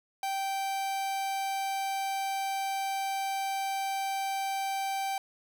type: tone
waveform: 45% pulse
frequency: 780 Hz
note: G5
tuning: 9 cents flat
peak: -30 dBFS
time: 0.23-5.18 s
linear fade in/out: 2 ms
effects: none